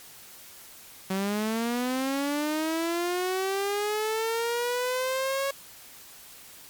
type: linear sweep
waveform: sawtooth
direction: up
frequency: 187.7 to 554.4 Hz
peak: -22 dBFS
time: 1.1-5.51 s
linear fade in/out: 5 ms
effects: white hiss -48 dBFS RMS until 6.69 s + MP3 96 kbps

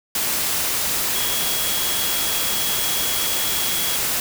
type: tone in noise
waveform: sine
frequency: 3322 Hz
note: G#7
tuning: in tune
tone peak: -28 dBFS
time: 1.15-3.96 s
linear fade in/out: 2 ms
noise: white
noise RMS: -22 dBFS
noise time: 0.15-4.2 s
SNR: -9 dB
effects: none

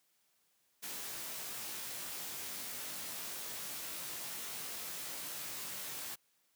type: noise with comb filter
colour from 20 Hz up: white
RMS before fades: -43 dBFS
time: 0.82-6.16 s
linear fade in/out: 20 ms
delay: 19 ms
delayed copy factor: -0.8
effects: white hiss -75 dBFS RMS until 6.55 s + high-pass 100 Hz 12 dB/octave

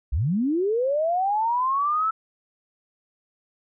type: linear sweep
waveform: sine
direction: up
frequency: 51.6 to 1328 Hz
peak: -20 dBFS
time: 0.12-2.11 s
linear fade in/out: 10 ms
effects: none

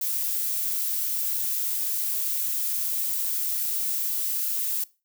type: noise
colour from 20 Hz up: violet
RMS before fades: -27 dBFS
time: 0.01-4.84 s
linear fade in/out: 5 ms
effects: noise-tail reverb RT60 0.3 s tail -21 dB re dry

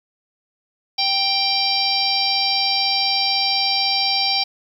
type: harmonic tone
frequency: 786 Hz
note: G5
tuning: 4 cents sharp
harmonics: 1 / 3 / 4 / 5 / 6 / 7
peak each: -24 / -26 / -27 / -25 / -21 / -24 dBFS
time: 0.98-4.44 s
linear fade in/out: 10 ms
effects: 8-bit

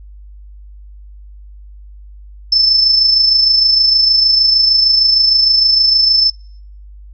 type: tone with amplitude modulation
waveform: sine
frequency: 5274 Hz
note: E8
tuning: in tune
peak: -6 dBFS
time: 2.52-6.3 s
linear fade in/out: 5 ms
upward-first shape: sine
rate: 26.5 Hz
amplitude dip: 45%
effects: noise-tail reverb RT60 0.6 s tail -25 dB re dry + added 50 Hz sine -33 dBFS peak until 7.13 s

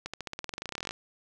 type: accelerating click train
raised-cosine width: 0.2 ms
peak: -18 dBFS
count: 22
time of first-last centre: 0.06-0.909 s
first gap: 76 ms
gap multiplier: 0.93
effects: none

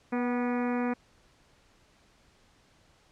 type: harmonic tone with a mistuned harmonic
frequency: 243.7 Hz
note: B3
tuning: 23 cents flat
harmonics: 1 / 2 / 3 / 4 / 5 / 6 / 7 / 8 / 9 / 10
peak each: -28 / -34 / -38 / -40 / -42 / -44 / -45 / -46 / -47 / -48 dBFS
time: 0.12-0.94 s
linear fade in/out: 10 ms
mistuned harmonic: 3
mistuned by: +34 cents
effects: pink hiss -63 dBFS RMS until 3.11 s + low-pass 7000 Hz 12 dB/octave

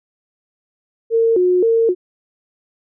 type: tone with vibrato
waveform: sine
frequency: 406.3 Hz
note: G#4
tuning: 38 cents flat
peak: -11 dBFS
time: 1.1-1.95 s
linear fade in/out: 50 ms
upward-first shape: square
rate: 1.9 Hz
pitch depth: 200 cents each way
effects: none

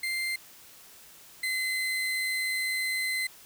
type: tone pair in turn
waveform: 35% pulse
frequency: 2090 / 2049 Hz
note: C7 / C7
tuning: -2 / -37 cents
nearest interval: unison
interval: 35 cents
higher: first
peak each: -27 / -26 dBFS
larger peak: second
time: 0.03-0.36 / 1.43-3.27 s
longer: second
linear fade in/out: 5 ms
effects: white hiss -52 dBFS RMS until 3.45 s

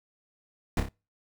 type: noise with echo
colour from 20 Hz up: brown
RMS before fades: -23 dBFS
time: 0.77-0.8 s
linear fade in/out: 2 ms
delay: 29 ms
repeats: 3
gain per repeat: -6 dB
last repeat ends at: 0.887 s
effects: noise-tail reverb RT60 0.3 s tail -26 dB re dry

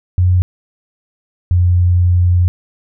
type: tone pair in turn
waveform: sine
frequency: 90.5 / 88.89 Hz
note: F#2 / F2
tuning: -38 / +31 cents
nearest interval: unison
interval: 31 cents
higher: first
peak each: -8 dBFS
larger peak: neither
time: 0.18-0.42 / 1.51-2.48 s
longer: second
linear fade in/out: 0 ms
effects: none

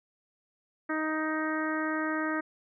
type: harmonic tone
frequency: 312.3 Hz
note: D#4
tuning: 7 cents sharp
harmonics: 1 / 2 / 3 / 4 / 5 / 6 / 7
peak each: -31 / -37 / -40 / -36 / -36 / -37 / -48 dBFS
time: 0.89-2.41 s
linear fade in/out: 10 ms
effects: none

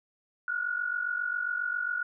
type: tone pair together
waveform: sine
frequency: 1415 / 1462.4 Hz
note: F6 / F#6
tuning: +22 / -21 cents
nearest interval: minor second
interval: 57 cents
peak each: -33 / -30 dBFS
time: 0.48-2.03 s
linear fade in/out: 2 ms
effects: none

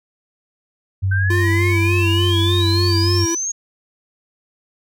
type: tone with pitch glide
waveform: sine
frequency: 96 to 94.95 Hz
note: G2 to F#2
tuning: -36 to +45 cents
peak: -15 dBFS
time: 1.02-3.26 s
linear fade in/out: 20 ms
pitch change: -19 cents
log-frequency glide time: 1.62-2.23 s
type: exponential sweep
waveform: sine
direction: up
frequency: 1532 to 6645 Hz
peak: -20 dBFS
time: 1.11-3.52 s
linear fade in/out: 10 ms
type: tone with vibrato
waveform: square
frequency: 342.6 Hz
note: F4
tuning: 33 cents flat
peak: -20 dBFS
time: 1.3-3.35 s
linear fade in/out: 5 ms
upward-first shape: sine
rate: 3.4 Hz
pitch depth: 48 cents each way
effects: none

